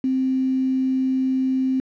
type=tone with quantisation; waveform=sine; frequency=261.6 Hz; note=C4; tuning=in tune; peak=-18 dBFS; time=0.04-1.8 s; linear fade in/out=2 ms; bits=6; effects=low-pass 2000 Hz 12 dB/octave